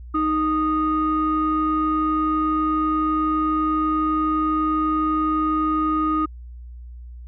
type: tone pair together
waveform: sine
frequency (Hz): 311.1 / 1239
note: D#4 / D#6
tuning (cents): 0 / -8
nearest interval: 2 octaves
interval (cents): 2392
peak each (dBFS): -20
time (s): 0.14-6.26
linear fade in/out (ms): 10
effects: tanh soft clip ceiling -12 dBFS + added 60 Hz sine -35 dBFS peak until 7.27 s